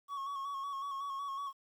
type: tone with vibrato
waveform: triangle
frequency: 1108.7 Hz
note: C#6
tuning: in tune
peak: -35 dBFS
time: 0.08-1.53 s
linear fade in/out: 50 ms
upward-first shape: square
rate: 5.4 Hz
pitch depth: 32 cents each way
effects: 11-bit